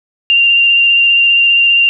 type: tone with vibrato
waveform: sine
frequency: 2780 Hz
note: F7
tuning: 9 cents flat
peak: -6 dBFS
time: 0.3-1.89 s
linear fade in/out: 0 ms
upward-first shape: square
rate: 15 Hz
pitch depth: 10 cents each way
effects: none